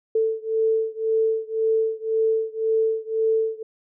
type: beating tone pair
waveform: sine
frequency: 443 / 444.9 Hz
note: A4 / A4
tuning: +12 / +19 cents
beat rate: 1.9 Hz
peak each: -22 / -23 dBFS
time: 0.15-3.63 s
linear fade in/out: 5 ms
effects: none